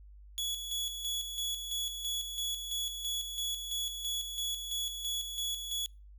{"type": "tone with tremolo", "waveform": "sawtooth", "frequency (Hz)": 3384, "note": "G#7", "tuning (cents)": 32, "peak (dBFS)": -29, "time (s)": [0.38, 5.86], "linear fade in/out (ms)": 0, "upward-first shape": "square", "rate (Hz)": 3, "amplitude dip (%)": 50, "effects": ["noise-tail reverb RT60 0.3 s tail -26 dB re dry", "added 50 Hz sine -50 dBFS peak until 6.18 s"]}